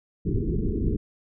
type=low-pass noise; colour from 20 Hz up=pink; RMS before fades=-25 dBFS; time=0.25-0.97 s; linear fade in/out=10 ms; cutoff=430 Hz; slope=96 dB/octave; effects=none